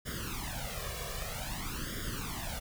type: noise with flanger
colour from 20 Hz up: pink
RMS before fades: -38 dBFS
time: 0.05-2.6 s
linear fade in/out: 20 ms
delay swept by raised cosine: 0.58 to 1.78 ms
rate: 0.52 Hz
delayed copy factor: +0.95
effects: none